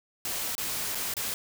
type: noise with dropouts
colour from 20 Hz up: white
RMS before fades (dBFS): -32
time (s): 0.25-1.34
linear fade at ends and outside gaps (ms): 1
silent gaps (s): 0.552-0.58 / 0.948-0.953 / 1.139-1.167
effects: none